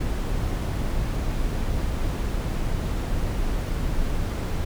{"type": "noise", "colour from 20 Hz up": "brown", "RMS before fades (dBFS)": -25, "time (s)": [0, 4.65], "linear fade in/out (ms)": 10, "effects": []}